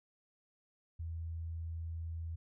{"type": "tone", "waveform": "sine", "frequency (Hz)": 82.41, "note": "E2", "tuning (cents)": 0, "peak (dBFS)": -38, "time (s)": [0.99, 2.36], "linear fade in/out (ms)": 10, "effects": []}